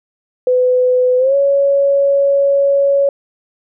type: tone with pitch glide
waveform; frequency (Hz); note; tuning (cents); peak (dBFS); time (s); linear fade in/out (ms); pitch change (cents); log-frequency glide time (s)
sine; 503 to 558.1; B4 to C#5; +32 to +12; -9; 0.47-3.09; 2; +180; 1.18-1.35
effects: none